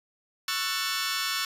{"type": "chord", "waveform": "15% pulse", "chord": "F# minor seventh", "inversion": "second", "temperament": "just", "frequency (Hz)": [1110, 1332, 1480, 1776], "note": ["C#6", "E6", "F#6", "A6"], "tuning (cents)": [2, 18, 0, 16], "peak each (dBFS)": -27, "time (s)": [0.48, 1.45], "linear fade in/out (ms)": 2, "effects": ["resampled to 32000 Hz"]}